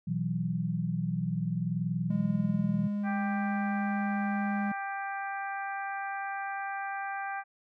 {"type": "chord", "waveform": "sine", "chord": "B suspended fourth", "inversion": "none", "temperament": "just", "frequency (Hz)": [123.47, 164.63, 185.21], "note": ["B2", "E3", "F#3"], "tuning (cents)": [0, -2, 2], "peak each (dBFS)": [-35, -31, -33], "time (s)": [0.07, 2.88], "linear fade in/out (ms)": 10}
{"type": "tone", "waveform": "triangle", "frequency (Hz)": 205, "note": "G#3", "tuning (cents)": -22, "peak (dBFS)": -27, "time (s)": [2.1, 4.72], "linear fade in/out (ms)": 5}
{"type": "harmonic tone", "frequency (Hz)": 394.3, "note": "G4", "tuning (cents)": 10, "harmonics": [2, 3, 4, 5, 6], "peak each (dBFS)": [-35, -42, -38, -46, -47], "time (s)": [3.03, 7.44], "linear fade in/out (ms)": 50}
{"effects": []}